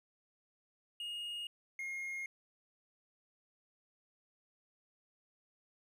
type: tone pair in turn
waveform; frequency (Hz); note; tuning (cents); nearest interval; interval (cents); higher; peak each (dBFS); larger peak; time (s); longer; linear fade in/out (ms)
triangle; 2859 / 2142; F7 / C7; +40 / +40; perfect fourth; 500; first; -38 / -37; second; 1-1.47 / 1.79-2.26; neither; 2
effects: none